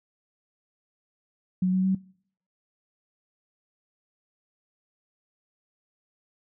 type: tone with pitch steps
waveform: sine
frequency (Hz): 184.1 / 186.89 / 189.71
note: F#3 / F#3 / F#3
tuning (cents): -8 / +18 / +44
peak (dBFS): -20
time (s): 1.62-1.95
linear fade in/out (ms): 5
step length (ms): 110
effects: noise-tail reverb RT60 0.6 s tail -23 dB re dry